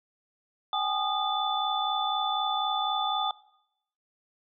sine tone cluster, 772 / 836 / 1228 / 3501 Hz, G5 / G#5 / D#6 / A7, -27 / +11 / -23 / -9 cents, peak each -31 dBFS, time 0.73-3.31 s, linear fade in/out 2 ms, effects noise-tail reverb RT60 0.8 s tail -21 dB re dry

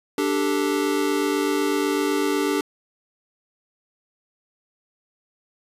square chord, D suspended fourth, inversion none, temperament equal, 293.7 / 392 / 440 Hz, D4 / G4 / A4, 0 / 0 / 0 cents, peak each -24 / -25 / -28 dBFS, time 0.18-2.61 s, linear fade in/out 2 ms, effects resampled to 32000 Hz

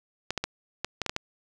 clicks, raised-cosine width 0.2 ms, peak -11 dBFS, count 8, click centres 0.306 / 0.377 / 0.44 / 0.846 / 1.017 / 1.063 / 1.095 / 1.164 s, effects none

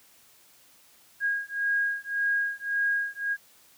sine beating tone pair, 1634 / 1635.8 Hz, G#6 / G#6, -29 / -27 cents, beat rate 1.8 Hz, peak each -28 dBFS, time 1.2-3.37 s, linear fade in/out 50 ms, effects white hiss -58 dBFS RMS until 3.77 s + high-pass 60 Hz 12 dB/octave

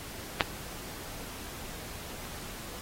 clicks, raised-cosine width 0.3 ms, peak -6 / -27 dBFS, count 2, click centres 0.408 / 2.253 s, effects pink hiss -43 dBFS RMS until 2.81 s + AAC 48 kbps

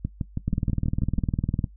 two click trains, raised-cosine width 5 ms, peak -14 / -12 dBFS, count 8 / 24, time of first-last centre 0.05-1.183 / 0.48-1.642 s, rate 6.18 / 19.8 Hz, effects noise-tail reverb RT60 0.1 s tail -17 dB re dry + added 50 Hz sine -45 dBFS peak until 1.76 s

